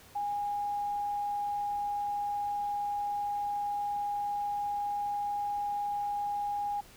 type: tone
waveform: sine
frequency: 819 Hz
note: G#5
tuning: 24 cents flat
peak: -30 dBFS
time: 0.15-6.81 s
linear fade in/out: 10 ms
effects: pink hiss -55 dBFS RMS until 6.96 s